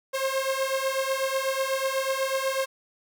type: beating tone pair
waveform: sawtooth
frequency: 530 / 538.1 Hz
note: C5 / C5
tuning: +22 / +48 cents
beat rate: 8.1 Hz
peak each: -24 dBFS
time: 0.13-2.66 s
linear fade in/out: 20 ms
effects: none